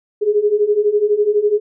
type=beating tone pair; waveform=sine; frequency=408.8 / 420.8 Hz; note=G#4 / G#4; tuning=-27 / +23 cents; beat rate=12 Hz; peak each=-17 / -14 dBFS; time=0.21-1.6 s; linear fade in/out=20 ms; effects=none